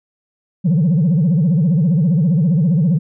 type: tone with vibrato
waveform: sine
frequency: 164.81 Hz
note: E3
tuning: in tune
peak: -9 dBFS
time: 0.64-2.99 s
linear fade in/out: 20 ms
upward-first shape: sine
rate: 15 Hz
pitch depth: 240 cents each way
effects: tanh soft clip ceiling -9 dBFS